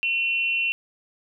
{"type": "tone with amplitude modulation", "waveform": "sine", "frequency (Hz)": 2723, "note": "F7", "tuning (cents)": -44, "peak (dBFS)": -18, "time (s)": [0.03, 0.72], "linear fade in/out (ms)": 0, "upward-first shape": "sine", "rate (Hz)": 263, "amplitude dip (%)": 65, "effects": []}